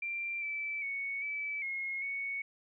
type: tone with pitch steps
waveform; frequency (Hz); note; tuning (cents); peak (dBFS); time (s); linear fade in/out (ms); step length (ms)
sine; 2365 / 2318 / 2221 / 2304 / 2159 / 2221; D7 / D7 / C#7 / D7 / C#7 / C#7; +12 / -23 / +3 / -34 / -46 / +3; -34; 0.02-2.42; 5; 400
effects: none